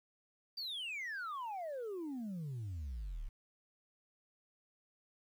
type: exponential sweep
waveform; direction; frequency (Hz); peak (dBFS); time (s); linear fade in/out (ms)
sine; down; 4750 to 32.4; -37; 0.57-3.29; 10
effects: tanh soft clip ceiling -38 dBFS + 11-bit